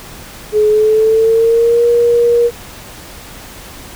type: tone with pitch glide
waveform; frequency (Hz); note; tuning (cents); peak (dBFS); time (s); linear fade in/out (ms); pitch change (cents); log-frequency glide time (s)
sine; 424.7 to 474; G#4 to A#4; +39 to +29; -7; 0.52-2.51; 50; +190; 0.69-1.84
effects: pink hiss -33 dBFS RMS until 3.95 s